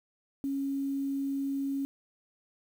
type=tone with quantisation; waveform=sine; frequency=275.4 Hz; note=C#4; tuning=11 cents flat; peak=-29 dBFS; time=0.44-1.85 s; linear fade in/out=0 ms; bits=9; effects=none